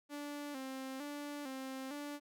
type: tone with vibrato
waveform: sawtooth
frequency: 277.2 Hz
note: C#4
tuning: in tune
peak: -38 dBFS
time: 0.09-2.2 s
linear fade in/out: 50 ms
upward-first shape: square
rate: 1.1 Hz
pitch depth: 82 cents each way
effects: none